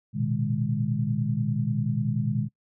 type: tone cluster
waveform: sine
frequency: 116.2 / 126.4 / 152.9 / 206 Hz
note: A#2 / B2 / D#3 / G#3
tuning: -5 / +41 / -30 / -14 cents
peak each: -29 dBFS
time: 0.13-2.49 s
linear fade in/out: 50 ms
effects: noise-tail reverb RT60 0.1 s tail -23 dB re dry